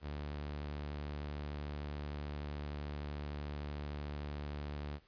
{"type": "tone with vibrato", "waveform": "sawtooth", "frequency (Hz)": 73.3, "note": "D2", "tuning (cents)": -3, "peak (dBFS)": -36, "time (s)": [0.01, 5], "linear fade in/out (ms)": 50, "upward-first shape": "square", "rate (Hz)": 10, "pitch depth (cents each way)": 9, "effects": ["pink hiss -69 dBFS RMS until 5.07 s", "resampled to 11025 Hz"]}